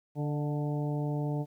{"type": "harmonic tone with a mistuned harmonic", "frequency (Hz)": 146.83, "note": "D3", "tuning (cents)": 0, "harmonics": [1, 2, 3, 4, 5, 6], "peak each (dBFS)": [-30, -36, -40, -42, -44, -46], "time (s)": [0.15, 1.46], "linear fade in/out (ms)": 50, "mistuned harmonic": 4, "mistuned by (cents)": 35, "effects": ["11-bit"]}